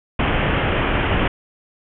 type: low-pass noise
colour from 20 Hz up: pink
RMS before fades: -19 dBFS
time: 0.19-1.28 s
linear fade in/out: 5 ms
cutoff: 3200 Hz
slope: 96 dB/octave
effects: none